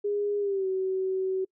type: tone with pitch glide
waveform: sine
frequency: 410 to 378.1 Hz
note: G#4 to F#4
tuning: -22 to +38 cents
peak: -25 dBFS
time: 0.04-1.45 s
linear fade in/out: 10 ms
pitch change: -140 cents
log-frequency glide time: 0.39-0.67 s
effects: noise-tail reverb RT60 0.1 s tail -26 dB re dry